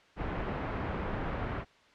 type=low-pass noise; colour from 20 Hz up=pink; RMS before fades=-35 dBFS; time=0.16-1.65 s; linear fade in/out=50 ms; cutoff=1800 Hz; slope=12 dB/octave; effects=white hiss -60 dBFS RMS until 1.94 s + low-pass 3000 Hz 12 dB/octave